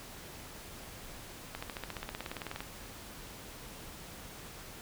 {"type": "accelerating click train", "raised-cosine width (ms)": 0.3, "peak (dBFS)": -22, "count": 19, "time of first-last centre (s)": [1.55, 2.605], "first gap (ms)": 75, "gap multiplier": 0.97, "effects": ["pink hiss -48 dBFS RMS until 4.81 s"]}